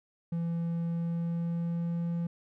triangle tone with pitch glide, 168.3 to 170.06 Hz, E3 to F3, +36 to -46 cents, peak -27 dBFS, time 0.32-2.27 s, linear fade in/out 5 ms, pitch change +18 cents, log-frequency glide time 0.86-2.1 s, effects none

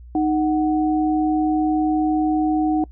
sine tone pair together, 309.8 / 742.4 Hz, D#4 / F#5, -7 / +6 cents, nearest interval octave + minor third, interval 1513 cents, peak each -17 / -23 dBFS, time 0.15-2.84 s, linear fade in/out 2 ms, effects noise-tail reverb RT60 0.1 s tail -25 dB re dry + added 60 Hz sine -38 dBFS peak until 2.91 s

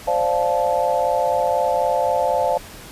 sine chord, D minor seventh, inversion third, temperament equal with one note detuned, 523.3 / 587.3 / 698.5 / 870.9 Hz, C5 / D5 / F5 / A5, 0 / 0 / 0 / -18 cents, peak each -22 dBFS, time 0.07-2.58 s, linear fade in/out 10 ms, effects pink hiss -39 dBFS RMS until 2.91 s + resampled to 32000 Hz

